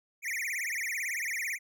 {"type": "tone with vibrato", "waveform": "square", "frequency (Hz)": 2099, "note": "C7", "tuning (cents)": 5, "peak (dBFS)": -32, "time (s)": [0.22, 1.59], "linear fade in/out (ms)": 50, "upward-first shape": "triangle", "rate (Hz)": 18, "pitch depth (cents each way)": 290, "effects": []}